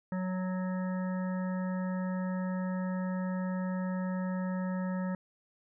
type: harmonic tone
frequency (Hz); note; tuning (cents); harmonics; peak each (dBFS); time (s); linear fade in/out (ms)
184.9; F#3; -1; 1 / 3 / 5 / 7 / 9 / 10; -31 / -41 / -45 / -48 / -50 / -51; 0.12-5.15; 2
effects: none